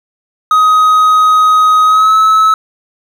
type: tone with pitch glide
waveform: triangle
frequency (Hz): 1258 to 1295.6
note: D#6 to E6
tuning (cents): +19 to -30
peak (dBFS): -3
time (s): 0.51-2.54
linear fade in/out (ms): 2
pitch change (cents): +51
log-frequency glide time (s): 1.85-2.15
effects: 7-bit